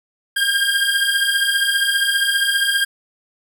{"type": "beating tone pair", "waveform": "25% pulse", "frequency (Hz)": [1600, 1615], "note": ["G6", "G#6"], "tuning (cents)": [35, -49], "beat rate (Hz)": 15, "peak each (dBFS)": [-16, -14], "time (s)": [0.36, 2.85], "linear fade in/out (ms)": 10, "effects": []}